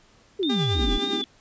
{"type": "exponential sweep", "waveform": "sine", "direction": "down", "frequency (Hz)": [421.4, 32.58], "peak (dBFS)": -22, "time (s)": [0.39, 0.98], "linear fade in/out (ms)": 10}
{"type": "tone with vibrato", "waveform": "sine", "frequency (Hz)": 3569, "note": "A7", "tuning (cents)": 24, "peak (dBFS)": -27, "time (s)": [0.43, 1.24], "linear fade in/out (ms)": 0, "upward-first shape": "triangle", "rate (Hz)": 3.4, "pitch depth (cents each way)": 63}
{"type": "tone with tremolo", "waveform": "sawtooth", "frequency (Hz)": 400, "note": "G4", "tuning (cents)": 35, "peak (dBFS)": -23, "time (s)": [0.49, 1.22], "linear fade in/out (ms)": 10, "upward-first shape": "sine", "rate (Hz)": 9.7, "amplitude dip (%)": 45}
{"type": "band-pass noise", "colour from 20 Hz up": "white", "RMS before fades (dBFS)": -30, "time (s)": [0.74, 1.25], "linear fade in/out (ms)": 50, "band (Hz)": [230, 310], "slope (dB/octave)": 48}
{"effects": ["pink hiss -57 dBFS RMS until 1.4 s", "resampled to 16000 Hz"]}